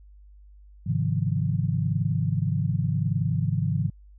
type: chord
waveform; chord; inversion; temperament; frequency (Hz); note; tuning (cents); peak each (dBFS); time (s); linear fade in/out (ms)
sine; F minor seventh; first; equal with one note detuned; 103.83 / 133.87 / 155.56 / 174.61; Ab2 / C3 / Eb3 / F3; 0 / +40 / 0 / 0; -27 / -27 / -27 / -30; 0.86-3.9; 10
effects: added 50 Hz sine -47 dBFS peak until 4.18 s

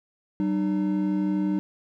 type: tone pair together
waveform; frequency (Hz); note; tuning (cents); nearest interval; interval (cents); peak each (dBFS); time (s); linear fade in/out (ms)
triangle; 191.1 / 303.4; G3 / D#4; -44 / -44; minor sixth; 800; -23; 0.4-1.59; 0
effects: none

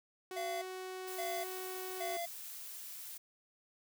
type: tone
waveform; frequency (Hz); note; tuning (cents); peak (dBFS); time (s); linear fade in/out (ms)
sawtooth; 372.5; F#4; +12; -38; 0.31-2.17; 2
type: tone bursts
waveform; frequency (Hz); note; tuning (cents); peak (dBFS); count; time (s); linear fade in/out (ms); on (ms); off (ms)
square; 684; F5; -36; -38; 3; 0.36-2.26; 10; 260; 560
type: noise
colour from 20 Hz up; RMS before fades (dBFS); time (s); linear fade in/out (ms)
blue; -47; 1.07-3.18; 10
effects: none

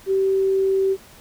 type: tone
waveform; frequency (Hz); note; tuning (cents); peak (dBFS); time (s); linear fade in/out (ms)
sine; 385.8; G4; -28; -16; 0.06-0.97; 50
effects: pink hiss -47 dBFS RMS until 1.2 s

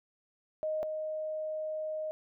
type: tone pair in turn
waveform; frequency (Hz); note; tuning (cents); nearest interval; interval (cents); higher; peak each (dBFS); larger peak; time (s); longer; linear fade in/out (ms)
sine; 622 / 622; D#5 / D#5; -1 / -1; unison; 0; neither; -30 / -33; first; 0.63-0.83 / 0.83-2.11; second; 0
effects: none

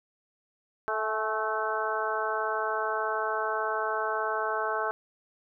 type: harmonic tone with a mistuned harmonic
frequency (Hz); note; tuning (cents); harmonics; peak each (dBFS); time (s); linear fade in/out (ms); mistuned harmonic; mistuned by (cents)
218.3; A3; -13; 2 / 3 / 4 / 5 / 6 / 7; -34 / -34 / -34 / -34 / -34 / -34; 0.88-4.91; 0; 4; -30
effects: none

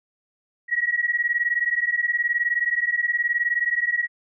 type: beating tone pair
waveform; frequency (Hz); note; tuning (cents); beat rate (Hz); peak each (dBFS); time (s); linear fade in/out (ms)
sine; 1902 / 1921; A#6 / B6; +34 / -48; 19; -23 / -23; 0.68-4.08; 50
effects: none

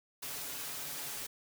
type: noise with comb filter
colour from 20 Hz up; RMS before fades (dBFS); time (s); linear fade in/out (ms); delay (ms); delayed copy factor
white; -41; 0.22-1.27; 10; 7.1; +0.7
effects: none

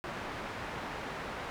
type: low-pass noise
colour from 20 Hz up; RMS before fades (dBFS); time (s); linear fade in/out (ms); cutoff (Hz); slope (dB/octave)
white; -40; 0.04-1.5; 0; 1500; 12
effects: none

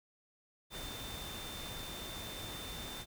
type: tone in noise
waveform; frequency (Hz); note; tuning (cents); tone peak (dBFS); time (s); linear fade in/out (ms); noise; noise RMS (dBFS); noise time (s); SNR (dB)
sine; 3578; A7; +28; -47; 0.7-3.06; 50; pink; -45; 0.7-3.06; -5
effects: none

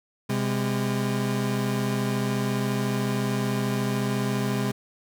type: tone pair together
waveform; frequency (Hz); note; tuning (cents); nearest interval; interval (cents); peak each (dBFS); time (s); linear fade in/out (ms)
30% pulse; 128.47 / 203; C3 / G#3; -31 / -39; minor sixth; 792; -24; 0.29-4.72; 10
effects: none

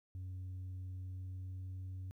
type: tone with pitch glide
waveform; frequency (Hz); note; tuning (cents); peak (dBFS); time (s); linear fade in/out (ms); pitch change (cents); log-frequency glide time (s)
sine; 92.5 to 93.2; F#2 to F#2; 0 to +13; -39; 0.15-2.11; 0; +13; 0.94-1.86
effects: tanh soft clip ceiling -41 dBFS + 13-bit

